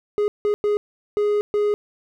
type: tone bursts at uneven times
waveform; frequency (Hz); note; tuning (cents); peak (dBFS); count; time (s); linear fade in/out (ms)
triangle; 415.3; G#4; 0; -15; 5; 0.18-0.28 / 0.45-0.54 / 0.64-0.77 / 1.17-1.41 / 1.54-1.74; 0
effects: none